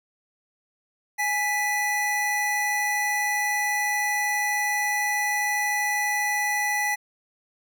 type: tone pair together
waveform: square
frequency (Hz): 830.6 / 1975.5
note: G#5 / B6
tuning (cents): 0 / 0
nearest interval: octave + minor third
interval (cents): 1500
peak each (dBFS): -28 / -25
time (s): 1.18-6.96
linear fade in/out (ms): 20
effects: none